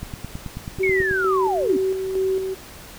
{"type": "click train", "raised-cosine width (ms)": 5, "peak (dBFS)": -18, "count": 11, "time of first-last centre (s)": [0.03, 1.111], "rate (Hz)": 9.25}
{"type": "tone with tremolo", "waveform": "sine", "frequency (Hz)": 380, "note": "F#4", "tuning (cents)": 46, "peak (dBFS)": -18, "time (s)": [0.79, 2.55], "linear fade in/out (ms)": 20, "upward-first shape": "square", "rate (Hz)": 2.2, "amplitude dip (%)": 45}
{"type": "linear sweep", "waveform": "sine", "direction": "down", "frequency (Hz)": [2249, 242.6], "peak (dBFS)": -20, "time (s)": [0.83, 1.77], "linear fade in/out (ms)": 5}
{"effects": ["pink hiss -41 dBFS RMS until 2.98 s"]}